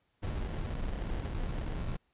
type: noise with sample-and-hold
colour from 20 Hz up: brown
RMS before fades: -35 dBFS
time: 0.22-1.97 s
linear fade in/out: 10 ms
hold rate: 1225 Hz
effects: pink hiss -75 dBFS RMS until 2.13 s + resampled to 8000 Hz